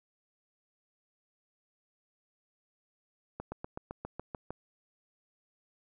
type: slowing click train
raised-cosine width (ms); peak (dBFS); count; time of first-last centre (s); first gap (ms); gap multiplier
1; -24; 9; 3.4-4.506; 120; 1.04
effects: none